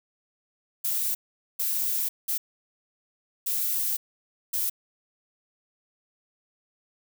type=noise bursts at uneven times; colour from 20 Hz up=violet; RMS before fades=-27 dBFS; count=5; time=0.84-1.15 / 1.59-2.09 / 2.28-2.38 / 3.46-3.97 / 4.53-4.7 s; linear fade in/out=10 ms; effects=none